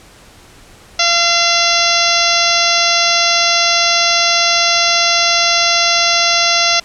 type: harmonic tone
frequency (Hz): 685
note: F5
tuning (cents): -34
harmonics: 1 / 2 / 3 / 4 / 5 / 6 / 7 / 8 / 9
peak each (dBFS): -19 / -19 / -19 / -19 / -19 / -19 / -19 / -19 / -19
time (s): 0.99-6.8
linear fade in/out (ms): 5
effects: pink hiss -42 dBFS RMS until 6.84 s + low-pass 10000 Hz 12 dB/octave